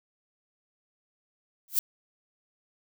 violet noise with exponential growth, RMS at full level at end -19 dBFS, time 1.68-1.79 s, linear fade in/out 1 ms, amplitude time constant 22 ms, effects none

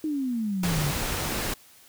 sine exponential sweep, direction down, 317.4 to 138.59 Hz, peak -25 dBFS, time 0.04-0.91 s, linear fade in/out 2 ms
pink noise, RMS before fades -29 dBFS, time 0.63-1.54 s, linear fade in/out 5 ms
effects white hiss -54 dBFS RMS until 1.88 s

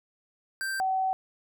square / sine tone pair in turn, 1568 / 759 Hz, G6 / F#5, 0 / +44 cents, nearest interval octave + minor second, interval 1256 cents, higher first, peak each -30 / -24 dBFS, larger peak second, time 0.61-0.8 / 0.8-1.13 s, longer second, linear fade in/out 0 ms, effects none

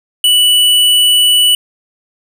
square tone, 2960 Hz, F#7, in tune, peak -7 dBFS, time 0.24-1.55 s, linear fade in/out 2 ms, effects none

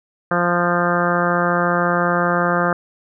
harmonic tone with a mistuned harmonic, 174.61 Hz, F3, in tune, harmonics 1 / 2 / 3 / 4 / 5 / 6 / 7 / 8 / 9 / 10, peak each -22 / -25 / -22 / -24 / -28 / -27 / -22 / -26 / -24 / -33 dBFS, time 0.31-2.73 s, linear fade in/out 2 ms, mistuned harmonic 10, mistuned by +24 cents, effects none

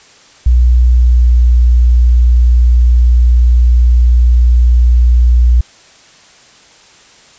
sine tone with pitch glide, 60.8 to 60 Hz, B1 to B1, -26 to -49 cents, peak -4 dBFS, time 0.46-5.61 s, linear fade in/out 5 ms, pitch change -23 cents, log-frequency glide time 0.93-1.3 s, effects white hiss -42 dBFS RMS until 7.38 s + resampled to 16000 Hz

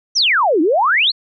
sine exponential two-way sweep, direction down then up, 6260 to 292.1 to 4512 Hz, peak -11 dBFS, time 0.15-1.12 s, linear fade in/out 20 ms, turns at 0.61 s, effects none

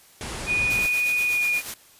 pink low-pass noise, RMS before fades -33 dBFS, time 0.21-0.86 s, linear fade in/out 0 ms, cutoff 11000 Hz, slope 96 dB/octave
sine tone with pitch glide, 2465 to 2437 Hz, D#7 to D#7, -17 to -37 cents, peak -20 dBFS, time 0.46-1.62 s, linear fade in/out 50 ms, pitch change -20 cents, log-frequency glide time 1.26-1.45 s
white noise with tremolo, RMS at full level -32 dBFS, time 0.7-1.74 s, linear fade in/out 2 ms, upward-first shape sine, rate 8.3 Hz, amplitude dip 50%
effects white hiss -53 dBFS RMS until 1.99 s + resampled to 32000 Hz

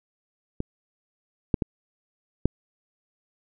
clicks, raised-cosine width 3 ms, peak -15 / -7 / -11 / -6 dBFS, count 4, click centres 0.604 / 1.542 / 1.622 / 2.456 s, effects none

